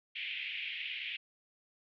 white band-pass noise, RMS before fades -40 dBFS, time 0.15-1.17 s, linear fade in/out 10 ms, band 2100 to 3100 Hz, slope 48 dB/octave, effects none

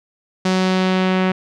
sawtooth tone with low-pass filter sweep, 186.4 Hz, F#3, 13 cents sharp, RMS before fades -17 dBFS, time 0.45-1.32 s, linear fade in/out 5 ms, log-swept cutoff 5600 to 2500 Hz, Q 1.3, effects none

